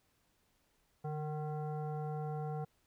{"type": "tone with frequency modulation", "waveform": "sine", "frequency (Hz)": 149.6, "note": "D3", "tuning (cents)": 32, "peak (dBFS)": -36, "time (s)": [1.04, 2.65], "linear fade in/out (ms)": 10, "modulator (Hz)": 610, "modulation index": 0.89, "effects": ["pink hiss -75 dBFS RMS until 2.86 s"]}